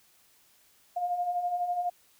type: beating tone pair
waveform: sine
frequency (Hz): 698.5 / 710.5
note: F5 / F5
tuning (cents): 0 / +30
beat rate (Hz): 12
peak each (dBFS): -36 / -28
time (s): 0.96-1.9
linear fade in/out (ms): 10
effects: white hiss -63 dBFS RMS until 2.19 s